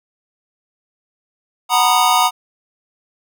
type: chord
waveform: square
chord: B major seventh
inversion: second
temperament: just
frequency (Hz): 740.8 / 926 / 987.8 / 1234.7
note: F#5 / A#5 / B5 / D#6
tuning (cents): +2 / -12 / 0 / -14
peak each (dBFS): -18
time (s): 1.69-2.31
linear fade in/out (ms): 50
effects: none